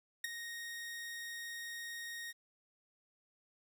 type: tone with ADSR envelope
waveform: sawtooth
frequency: 1864.7 Hz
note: A#6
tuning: in tune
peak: -29 dBFS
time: 0.24-2.33 s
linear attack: 4 ms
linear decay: 15 ms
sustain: -10 dB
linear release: 29 ms
effects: 11-bit